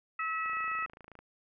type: harmonic tone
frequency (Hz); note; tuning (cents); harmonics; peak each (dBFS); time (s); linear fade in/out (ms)
647; E5; -32; 2 / 3 / 4; -33 / -37 / -39; 0.19-0.86; 5
type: click train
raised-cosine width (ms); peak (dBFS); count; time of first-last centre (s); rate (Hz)
0.5; -35; 21; 0.46-1.19; 27.4
effects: none